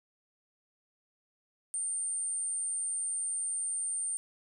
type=tone; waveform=sine; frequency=8910 Hz; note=C#9; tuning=8 cents sharp; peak=-31 dBFS; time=1.74-4.17 s; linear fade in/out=0 ms; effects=none